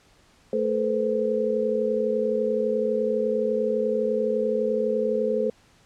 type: tone cluster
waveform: sine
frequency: 219.6 / 434 / 482.2 / 514 Hz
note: A3 / A4 / B4 / C5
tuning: -3 / -24 / -41 / -31 cents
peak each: -29 / -25 / -33 / -25 dBFS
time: 0.53-5.5 s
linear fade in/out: 2 ms
effects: pink hiss -58 dBFS RMS until 5.85 s + low-pass 8000 Hz 12 dB/octave